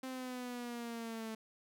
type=exponential sweep; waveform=sawtooth; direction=down; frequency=261.6 to 220 Hz; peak=-37 dBFS; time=0.03-1.35 s; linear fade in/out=5 ms; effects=none